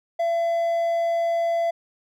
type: tone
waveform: triangle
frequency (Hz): 675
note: E5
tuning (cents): +41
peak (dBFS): -18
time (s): 0.19-1.71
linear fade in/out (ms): 10
effects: none